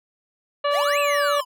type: harmonic tone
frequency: 577 Hz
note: D5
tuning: 31 cents flat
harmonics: 1 / 2 / 3 / 4 / 5 / 6 / 7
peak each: -21 / -23 / -32 / -37 / -32 / -45 / -37 dBFS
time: 0.64-1.41 s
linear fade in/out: 10 ms
type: exponential two-way sweep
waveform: square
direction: up then down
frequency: 489.3 to 2770 to 969 Hz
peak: -26 dBFS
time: 0.7-1.45 s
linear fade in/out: 50 ms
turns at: 0.99 s
effects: none